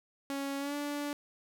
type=tone with pitch glide; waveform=sawtooth; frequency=277.2 to 290 Hz; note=C#4 to D4; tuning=0 to -22 cents; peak=-30 dBFS; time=0.3-1.13 s; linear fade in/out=0 ms; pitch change=+78 cents; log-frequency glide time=0.58-0.75 s; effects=none